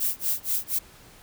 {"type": "noise with tremolo", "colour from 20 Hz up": "violet", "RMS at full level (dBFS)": -24, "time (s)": [0, 0.79], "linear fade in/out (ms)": 10, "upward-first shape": "sine", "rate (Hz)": 4.2, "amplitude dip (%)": 100, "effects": ["pink hiss -51 dBFS RMS until 1.22 s"]}